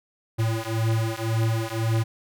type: beating tone pair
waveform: square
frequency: 111.6 / 113.5 Hz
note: A2 / A#2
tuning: +25 / -46 cents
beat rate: 1.9 Hz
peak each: -26 dBFS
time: 0.38-2.04 s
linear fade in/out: 20 ms
effects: none